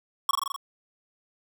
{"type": "tone with echo", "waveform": "square", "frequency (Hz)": 1108.7, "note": "C#6", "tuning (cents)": 0, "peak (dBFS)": -20, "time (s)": [0.29, 0.31], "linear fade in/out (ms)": 2, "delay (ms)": 42, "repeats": 6, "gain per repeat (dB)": -2, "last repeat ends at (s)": 0.562, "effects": ["9-bit"]}